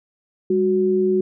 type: tone pair together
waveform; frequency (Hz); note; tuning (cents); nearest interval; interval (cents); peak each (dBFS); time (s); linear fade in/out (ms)
sine; 200.8 / 370; G3 / F#4; +42 / 0; major seventh; 1058; -22 / -16; 0.5-1.21; 5
effects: none